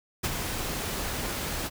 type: noise with ADSR envelope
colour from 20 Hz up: pink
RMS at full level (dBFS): -26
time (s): 0.23-1.7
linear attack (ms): 17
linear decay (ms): 33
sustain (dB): -6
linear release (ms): 34
effects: none